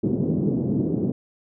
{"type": "band-pass noise", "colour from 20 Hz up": "pink", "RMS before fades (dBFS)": -23, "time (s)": [0.03, 1.12], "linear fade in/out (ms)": 5, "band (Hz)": [140, 370], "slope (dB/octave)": 24, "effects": []}